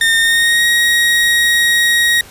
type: tone with pitch glide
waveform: 30% pulse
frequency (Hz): 1822 to 1887.3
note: A#6 to A#6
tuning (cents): -40 to +21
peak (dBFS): -7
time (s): 0.01-2.21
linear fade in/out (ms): 2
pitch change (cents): +61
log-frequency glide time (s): 0.18-0.66
effects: pink hiss -38 dBFS RMS until 2.3 s + resampled to 32000 Hz